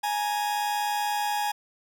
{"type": "tone pair together", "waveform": "40% pulse", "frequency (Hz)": [832, 932.3], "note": ["G#5", "A#5"], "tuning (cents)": [3, 0], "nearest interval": "major second", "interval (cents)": 197, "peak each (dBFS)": [-25, -33], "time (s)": [0.03, 1.52], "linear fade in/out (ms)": 10, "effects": []}